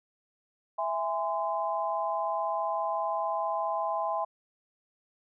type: chord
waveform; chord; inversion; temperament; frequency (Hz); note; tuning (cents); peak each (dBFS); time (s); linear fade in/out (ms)
sine; E augmented; none; just; 659.3 / 824.1 / 1030.1; E5 / G#5 / B#5; 0 / -14 / -27; -32; 0.78-4.25; 10
effects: none